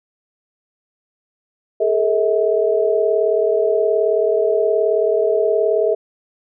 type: tone cluster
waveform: sine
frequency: 414.8 / 453.6 / 643 Hz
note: G#4 / A#4 / E5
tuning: -2 / -47 / -43 cents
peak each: -18 dBFS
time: 1.8-5.95 s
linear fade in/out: 10 ms
effects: none